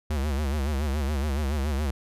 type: tone with vibrato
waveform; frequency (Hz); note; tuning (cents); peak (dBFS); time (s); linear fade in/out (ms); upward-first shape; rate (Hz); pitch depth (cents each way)
square; 71.7; D2; -41; -25; 0.1-1.91; 5; sine; 7.1; 130
effects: resampled to 32000 Hz